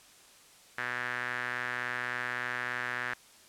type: tone with band-pass filter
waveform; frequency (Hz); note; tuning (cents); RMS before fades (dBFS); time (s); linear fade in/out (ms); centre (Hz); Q
sawtooth; 123.47; B2; 0; -35; 0.78-3.14; 0; 1700; 4.3
effects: white hiss -57 dBFS RMS until 3.48 s + low-pass 10000 Hz 12 dB/octave